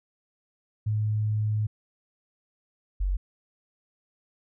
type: tone pair in turn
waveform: sine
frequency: 107 / 46.88 Hz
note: A2 / F#1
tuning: -48 / +23 cents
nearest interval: octave + major second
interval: 1429 cents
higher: first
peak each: -23 dBFS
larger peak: neither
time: 0.86-1.67 / 3-3.17 s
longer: first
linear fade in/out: 10 ms
effects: none